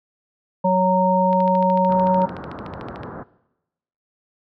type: harmonic tone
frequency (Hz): 185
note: F#3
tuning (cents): 0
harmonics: 1 / 3 / 5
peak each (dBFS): -19 / -19 / -19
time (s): 0.64-2.26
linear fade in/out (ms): 10
type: click train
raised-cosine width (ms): 0.3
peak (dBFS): -21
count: 24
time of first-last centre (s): 1.33-3.034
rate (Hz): 13.5
type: low-pass noise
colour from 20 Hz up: pink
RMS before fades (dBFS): -32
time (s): 1.88-3.24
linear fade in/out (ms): 20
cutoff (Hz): 1500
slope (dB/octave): 48
effects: noise-tail reverb RT60 0.9 s tail -19 dB re dry + high-pass 100 Hz 12 dB/octave